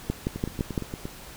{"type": "two click trains", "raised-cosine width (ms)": 3, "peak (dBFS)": [-19, -12], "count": [7, 5], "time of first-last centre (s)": [[0.36, 1.054], [0.1, 0.778]], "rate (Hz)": [8.64, 5.9], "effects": ["pink hiss -44 dBFS RMS until 1.36 s"]}